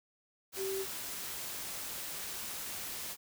sine tone in noise, 386.4 Hz, G4, 25 cents flat, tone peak -34 dBFS, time 0.56-0.86 s, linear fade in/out 50 ms, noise white, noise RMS -41 dBFS, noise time 0.52-3.17 s, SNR +4 dB, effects none

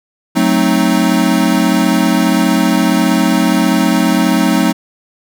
square chord, F# diminished seventh, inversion none, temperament equal, 185 / 220 / 261.6 / 311.1 Hz, F#3 / A3 / C4 / Eb4, 0 / 0 / 0 / 0 cents, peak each -16 dBFS, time 0.35-4.73 s, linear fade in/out 20 ms, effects none

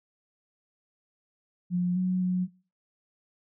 sine tone with pitch steps, 178.2 / 183.7 / 182.1 Hz, F3 / F#3 / F#3, +35 / -12 / -27 cents, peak -23 dBFS, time 1.7-2.48 s, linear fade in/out 50 ms, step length 260 ms, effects noise-tail reverb RT60 0.4 s tail -23 dB re dry

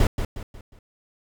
brown noise with echo, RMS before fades -17 dBFS, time 0-0.07 s, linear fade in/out 2 ms, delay 180 ms, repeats 4, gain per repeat -8 dB, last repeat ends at 0.79 s, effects none

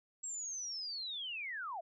sine linear sweep, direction down, 7670 to 622.3 Hz, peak -39 dBFS, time 0.23-1.81 s, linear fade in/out 10 ms, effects none

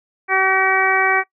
harmonic tone, 381.4 Hz, G4, 47 cents flat, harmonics 1 / 2 / 3 / 4 / 5 / 6, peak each -23 / -20 / -21 / -21 / -20 / -20 dBFS, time 0.28-1.24 s, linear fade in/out 50 ms, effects noise-tail reverb RT60 0.1 s tail -21 dB re dry

